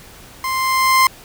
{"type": "tone with level ramp", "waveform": "30% pulse", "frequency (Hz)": 1046.5, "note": "C6", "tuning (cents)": 0, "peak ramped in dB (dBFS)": [-17, -6], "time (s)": [0.44, 1.07], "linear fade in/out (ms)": 2, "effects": ["pink hiss -41 dBFS RMS until 1.24 s"]}